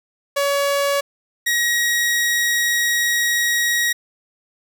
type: tone pair in turn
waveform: sawtooth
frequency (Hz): 564 / 1897.1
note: C#5 / A#6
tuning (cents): +30 / +30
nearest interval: octave + major sixth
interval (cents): 2100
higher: second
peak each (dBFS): -13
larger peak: neither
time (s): 0.36-1.01 / 1.46-3.93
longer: second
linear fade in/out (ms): 10
effects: none